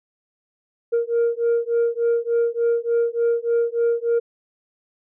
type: beating tone pair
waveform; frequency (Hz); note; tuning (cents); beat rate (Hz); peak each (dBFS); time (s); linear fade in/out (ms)
sine; 466.2 / 469.6; A#4 / A#4; 0 / +13; 3.4; -19; 0.92-4.2; 20
effects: tanh soft clip ceiling -14 dBFS